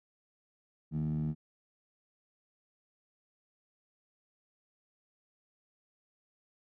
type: tone with band-pass filter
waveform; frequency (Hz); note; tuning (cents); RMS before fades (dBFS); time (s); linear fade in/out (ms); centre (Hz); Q
15% pulse; 76.9; D#2; -20; -33; 0.91-1.35; 50; 180; 6.3
effects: none